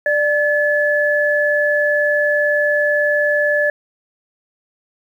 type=tone pair together; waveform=sine; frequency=591.5 / 1721 Hz; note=D5 / A6; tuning=+12 / -39 cents; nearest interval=octave + tritone; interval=1849 cents; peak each=-16 dBFS; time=0.06-3.7 s; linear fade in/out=2 ms; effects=8-bit